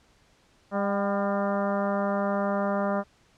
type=harmonic tone with a mistuned harmonic; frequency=200.7 Hz; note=G3; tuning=41 cents sharp; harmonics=1 / 2 / 3 / 4 / 5 / 6 / 7 / 8 / 9; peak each=-28 / -35 / -28 / -34 / -36 / -35 / -38 / -47 / -46 dBFS; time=0.71-3.04 s; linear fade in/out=50 ms; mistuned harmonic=4; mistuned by=-43 cents; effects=pink hiss -62 dBFS RMS until 3.37 s + low-pass 7000 Hz 12 dB/octave